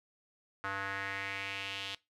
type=tone with band-pass filter sweep; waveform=square; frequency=98 Hz; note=G2; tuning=in tune; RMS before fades=-39 dBFS; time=0.64-1.95 s; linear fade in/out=0 ms; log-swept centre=1400 to 3300 Hz; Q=3; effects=noise-tail reverb RT60 0.2 s tail -19 dB re dry